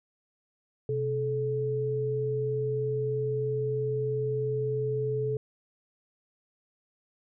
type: tone pair together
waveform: sine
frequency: 128.3 / 431.5 Hz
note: C3 / A4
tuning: -34 / -34 cents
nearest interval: octave + major sixth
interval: 2100 cents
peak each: -31 / -28 dBFS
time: 0.89-5.37 s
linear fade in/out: 2 ms
effects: none